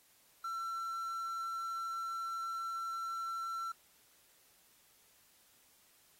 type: tone with quantisation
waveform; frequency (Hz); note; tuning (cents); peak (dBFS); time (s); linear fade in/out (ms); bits
triangle; 1347; E6; +37; -35; 0.44-3.72; 5; 10
effects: white hiss -67 dBFS RMS until 6.19 s + AAC 48 kbps